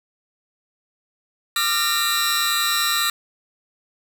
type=tone cluster; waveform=sawtooth; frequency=1189 / 1379 / 1838 / 3871 / 4021 Hz; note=D6 / F6 / A#6 / B7 / B7; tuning=+21 / -22 / -25 / -35 / +30 cents; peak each=-22 dBFS; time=1.56-3.1 s; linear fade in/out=2 ms; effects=none